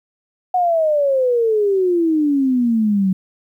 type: exponential sweep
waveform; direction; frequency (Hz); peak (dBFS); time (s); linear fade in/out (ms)
sine; down; 740 to 185; -13; 0.54-3.13; 5
effects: 9-bit